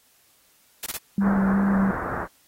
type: noise bursts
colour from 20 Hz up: white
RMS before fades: -30 dBFS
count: 3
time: 0.83-0.97 s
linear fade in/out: 2 ms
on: 32 ms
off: 22 ms
type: tone with vibrato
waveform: sine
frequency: 196 Hz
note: G3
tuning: in tune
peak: -18 dBFS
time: 1.18-1.91 s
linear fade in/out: 2 ms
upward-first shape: square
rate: 2.7 Hz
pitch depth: 16 cents each way
type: low-pass noise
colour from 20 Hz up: white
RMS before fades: -30 dBFS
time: 1.2-2.28 s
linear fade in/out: 50 ms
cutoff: 1600 Hz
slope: 48 dB/octave
effects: white hiss -60 dBFS RMS until 2.47 s + AAC 48 kbps